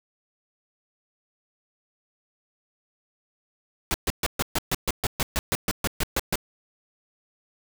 pink noise bursts, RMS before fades -24 dBFS, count 16, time 3.91-6.356 s, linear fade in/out 0 ms, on 31 ms, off 130 ms, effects none

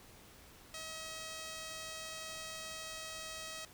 5% pulse tone, 638 Hz, D#5, 43 cents sharp, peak -32 dBFS, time 0.74-3.65 s, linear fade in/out 2 ms, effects pink hiss -58 dBFS RMS until 3.73 s

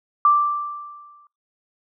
sine tone with exponential decay, 1174.7 Hz, D6, in tune, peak -10 dBFS, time 0.25-1.27 s, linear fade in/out 2 ms, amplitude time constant 220 ms, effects noise-tail reverb RT60 0.2 s tail -23 dB re dry

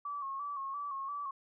sine tone with vibrato, 1120 Hz, C#6, 18 cents sharp, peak -36 dBFS, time 0.05-1.31 s, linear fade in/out 5 ms, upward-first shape square, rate 2.9 Hz, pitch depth 51 cents each way, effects none

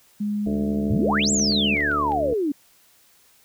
sine tone, 207.7 Hz, G#3, in tune, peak -22 dBFS, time 0.2-1.75 s, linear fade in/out 10 ms
harmonic tone, 73.42 Hz, D2, in tune, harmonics 1 / 2 / 3 / 4 / 5 / 6 / 7 / 8 / 9, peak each -34 / -37 / -39 / -29 / -37 / -32 / -42 / -42 / -37 dBFS, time 0.46-2.34 s, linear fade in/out 5 ms
sine exponential two-way sweep, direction up then down, 82.41 to 7910 to 272.2 Hz, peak -20 dBFS, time 0.9-2.52 s, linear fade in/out 5 ms, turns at 1.31 s
clicks, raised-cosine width 0.3 ms, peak -26 dBFS, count 7, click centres 1.243 / 1.396 / 1.522 / 1.77 / 1.806 / 1.915 / 2.12 s
effects white hiss -57 dBFS RMS until 3.44 s

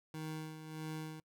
25% pulse tone with tremolo, 156.8 Hz, D#3, 14 cents sharp, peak -36 dBFS, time 0.14-1.2 s, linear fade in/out 2 ms, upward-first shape sine, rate 1.6 Hz, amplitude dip 60%, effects noise-tail reverb RT60 0.1 s tail -26 dB re dry

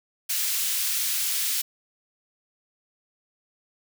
white high-pass noise, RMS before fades -26 dBFS, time 0.29-1.62 s, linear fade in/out 10 ms, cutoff 2300 Hz, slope 12 dB/octave, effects none

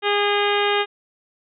harmonic tone with a mistuned harmonic, 409.2 Hz, G#4, 26 cents flat, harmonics 1 / 2 / 3 / 4 / 5 / 6 / 7 / 8 / 9, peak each -21 / -24 / -26 / -27 / -28 / -29 / -29 / -30 / -31 dBFS, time 0.02-0.86 s, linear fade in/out 50 ms, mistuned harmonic 8, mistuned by -36 cents, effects none

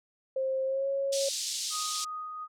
sine tone with pitch glide, 529 to 549.6 Hz, C5 to C#5, +19 to -15 cents, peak -27 dBFS, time 0.36-1.29 s, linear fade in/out 5 ms, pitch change +66 cents, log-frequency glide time 0.65-0.88 s
pink band-pass noise, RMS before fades -34 dBFS, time 1.12-2.05 s, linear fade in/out 10 ms, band 3900 to 8400 Hz, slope 24 dB/octave
sine tone with tremolo, 1244.5 Hz, D#6, in tune, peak -34 dBFS, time 1.7-2.48 s, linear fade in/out 50 ms, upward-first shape sine, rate 2.8 Hz, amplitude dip 30%
effects none

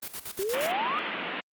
white noise with tremolo, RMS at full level -36 dBFS, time 0.02-0.72 s, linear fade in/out 10 ms, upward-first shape square, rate 8.5 Hz, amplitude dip 75%
sine exponential sweep, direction up, 370 to 1275 Hz, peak -27 dBFS, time 0.39-0.99 s, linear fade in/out 0 ms
white band-pass noise, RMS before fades -33 dBFS, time 0.53-1.41 s, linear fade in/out 10 ms, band 170 to 3100 Hz, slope 48 dB/octave
effects Opus 24 kbps

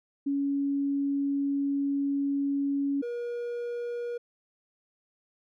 sine / triangle tone pair in turn, 280 / 478.2 Hz, C#4 / A#4, +18 / +44 cents, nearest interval major sixth, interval 926 cents, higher second, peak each -25 / -29 dBFS, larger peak first, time 0.26-3.02 / 3.02-4.18 s, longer first, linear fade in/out 10 ms, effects none

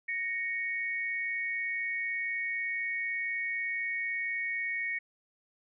sine tone pair together, 1871 / 2221 Hz, A#6 / C#7, +6 / +3 cents, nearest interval minor third, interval 297 cents, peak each -34 / -33 dBFS, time 0.08-4.99 s, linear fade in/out 10 ms, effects none

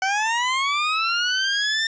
20% pulse linear sweep, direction up, 749 to 1810 Hz, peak -15 dBFS, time 0.02-1.87 s, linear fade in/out 2 ms, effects resampled to 16000 Hz + 8-bit

